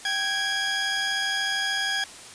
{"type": "tone pair together", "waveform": "20% pulse", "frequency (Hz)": [780, 1652.8], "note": ["G5", "G#6"], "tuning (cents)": [-9, -9], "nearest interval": "octave + minor second", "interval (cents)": 1300, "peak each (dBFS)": [-27, -20], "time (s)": [0.05, 2.04], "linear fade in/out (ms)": 2, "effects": ["white hiss -43 dBFS RMS until 2.34 s", "resampled to 22050 Hz"]}